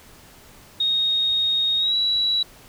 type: tone with pitch glide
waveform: sine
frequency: 3729 to 3914 Hz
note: A#7 to B7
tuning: 0 to -16 cents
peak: -18 dBFS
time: 0.8-2.43 s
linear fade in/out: 5 ms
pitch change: +84 cents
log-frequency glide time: 1.78-1.95 s
effects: pink hiss -48 dBFS RMS until 2.68 s